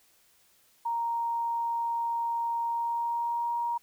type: tone with pitch glide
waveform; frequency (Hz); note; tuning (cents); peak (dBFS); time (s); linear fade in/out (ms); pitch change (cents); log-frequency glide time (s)
sine; 932.3 to 943.7; A#5 to A#5; 0 to +21; -27; 0.85-3.78; 10; +21; 2.66-3.57
effects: white hiss -64 dBFS RMS until 3.82 s